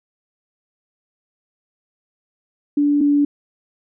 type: tone pair in turn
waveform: sine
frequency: 290 / 288.7 Hz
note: D4 / D4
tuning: -22 / -30 cents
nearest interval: unison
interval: 8 cents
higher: first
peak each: -13 / -12 dBFS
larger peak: second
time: 2.77-3.01 / 3.01-3.25 s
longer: neither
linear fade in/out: 5 ms
effects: none